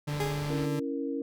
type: tone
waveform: 40% pulse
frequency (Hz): 146.83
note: D3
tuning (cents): 0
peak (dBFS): -30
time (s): 0.07-0.8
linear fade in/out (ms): 10
type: low-pass noise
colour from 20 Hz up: pink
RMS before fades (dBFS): -42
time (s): 0.08-0.66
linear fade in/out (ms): 5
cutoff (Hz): 5300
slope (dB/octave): 48
type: tone with exponential decay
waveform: 30% pulse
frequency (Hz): 413.7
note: G#4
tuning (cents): -7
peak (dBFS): -25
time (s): 0.2-0.76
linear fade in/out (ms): 2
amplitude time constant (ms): 120
type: chord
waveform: sine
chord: A# diminished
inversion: first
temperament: equal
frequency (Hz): 277.2 / 329.6 / 466.2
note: C#4 / E4 / A#4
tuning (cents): 0 / 0 / 0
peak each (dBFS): -32 / -37 / -35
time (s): 0.5-1.22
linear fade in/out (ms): 2
effects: none

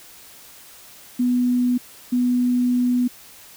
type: tone bursts at uneven times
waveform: sine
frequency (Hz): 246.9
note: B3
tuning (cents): 0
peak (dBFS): -16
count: 2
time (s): 1.19-1.78 / 2.12-3.08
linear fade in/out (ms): 10
effects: white hiss -45 dBFS RMS until 3.56 s

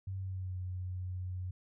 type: tone with pitch glide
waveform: sine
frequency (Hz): 95.7 to 91.48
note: G2 to F#2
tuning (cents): -41 to -19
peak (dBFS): -36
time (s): 0.07-1.51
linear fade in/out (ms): 5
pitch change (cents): -78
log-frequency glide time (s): 0.17-0.57
effects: none

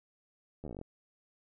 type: slowing click train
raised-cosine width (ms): 2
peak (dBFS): -30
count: 11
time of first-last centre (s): 0.64-0.814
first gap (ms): 12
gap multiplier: 1.08
effects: none

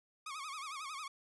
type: tone with vibrato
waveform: sawtooth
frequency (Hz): 1174.7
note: D6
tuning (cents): 0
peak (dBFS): -38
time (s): 0.26-1.08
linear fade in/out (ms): 5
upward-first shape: sine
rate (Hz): 11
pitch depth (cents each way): 150
effects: resampled to 24000 Hz

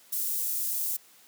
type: high-pass noise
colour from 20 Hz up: white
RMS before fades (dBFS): -30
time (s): 0.12-0.97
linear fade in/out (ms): 10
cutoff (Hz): 9600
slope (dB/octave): 12
effects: white hiss -57 dBFS RMS until 1.27 s + high-pass 150 Hz 12 dB/octave

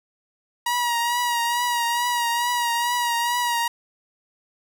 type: tone with vibrato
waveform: sawtooth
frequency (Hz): 955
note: A#5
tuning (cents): +42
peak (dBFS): -17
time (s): 0.66-3.68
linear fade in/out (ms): 5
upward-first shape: triangle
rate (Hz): 2.3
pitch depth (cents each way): 41
effects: none

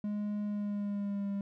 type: tone with pitch glide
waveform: triangle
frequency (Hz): 207.7 to 199.58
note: G#3 to G3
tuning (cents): 0 to +31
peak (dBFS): -30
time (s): 0.04-1.41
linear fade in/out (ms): 2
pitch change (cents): -69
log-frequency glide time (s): 0.44-1.3
effects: none

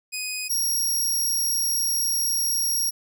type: tone pair in turn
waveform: 15% pulse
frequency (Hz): 2500 / 5612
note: D#7 / F8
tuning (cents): +8 / +8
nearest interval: octave + major second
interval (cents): 1400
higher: second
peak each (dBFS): -21 / -16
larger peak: second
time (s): 0.12-0.49 / 0.49-2.91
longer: second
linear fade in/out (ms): 20
effects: none

